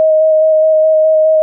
sine tone with vibrato, 628 Hz, D#5, 16 cents sharp, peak -6 dBFS, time 0-1.42 s, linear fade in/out 0 ms, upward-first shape square, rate 4.8 Hz, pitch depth 10 cents each way, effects none

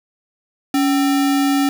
sine tone with sample-and-hold, 280 Hz, C#4, 18 cents sharp, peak -13 dBFS, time 0.74-1.69 s, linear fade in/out 2 ms, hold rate 1050 Hz, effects none

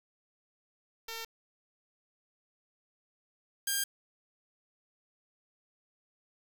5% pulse tone pair in turn, 453.8 / 1605.5 Hz, A#4 / G6, -47 / +41 cents, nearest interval octave + minor seventh, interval 2188 cents, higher second, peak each -27 / -18 dBFS, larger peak second, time 1.08-1.25 / 3.67-3.84 s, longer neither, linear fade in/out 5 ms, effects 8-bit

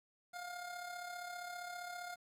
25% pulse tone with amplitude modulation, 709 Hz, F5, 26 cents sharp, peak -38 dBFS, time 0.33-2.16 s, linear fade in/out 20 ms, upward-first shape sine, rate 35.1 Hz, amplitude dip 50%, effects resampled to 32000 Hz + 11-bit

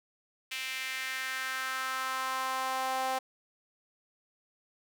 sawtooth tone with high-pass filter sweep, 261.6 Hz, C4, in tune, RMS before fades -34 dBFS, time 0.51-3.19 s, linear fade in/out 10 ms, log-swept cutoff 2500 to 720 Hz, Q 2.7, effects none

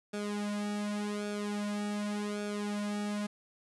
sawtooth tone with flanger, 206.9 Hz, G#3, 6 cents flat, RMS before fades -35 dBFS, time 0.13-3.27 s, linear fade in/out 10 ms, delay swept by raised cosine 1 to 2.9 ms, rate 0.87 Hz, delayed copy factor -0.85, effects resampled to 24000 Hz + 10-bit

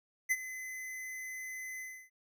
square tone with ADSR envelope, 2033 Hz, B6, 50 cents sharp, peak -26 dBFS, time 0.29-2.1 s, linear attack 24 ms, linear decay 42 ms, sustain -15 dB, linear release 300 ms, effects none

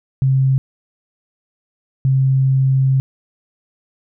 sine tone pair in turn, 133.3 / 133.3 Hz, C3 / C3, +33 / +33 cents, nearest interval unison, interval 0 cents, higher neither, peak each -11 dBFS, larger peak neither, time 0.22-0.58 / 2.05-3 s, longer second, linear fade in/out 0 ms, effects none

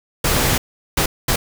pink noise bursts at uneven times, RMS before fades -17 dBFS, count 3, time 0.24-0.58 / 0.97-1.06 / 1.28-1.36 s, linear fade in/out 5 ms, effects none

